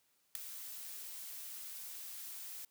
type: noise with ADSR envelope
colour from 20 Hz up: blue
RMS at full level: -31 dBFS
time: 0.35-2.65 s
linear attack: 3 ms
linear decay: 3 ms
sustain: -16 dB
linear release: 3 ms
effects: white hiss -75 dBFS RMS until 2.7 s + high-pass 80 Hz 12 dB/octave